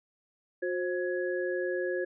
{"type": "tone cluster", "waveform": "sine", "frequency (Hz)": [361.3, 530, 1677], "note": ["F#4", "C5", "G#6"], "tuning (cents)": [-41, 22, 16], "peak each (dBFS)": [-31, -33, -37], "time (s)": [0.62, 2.05], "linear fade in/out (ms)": 10, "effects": []}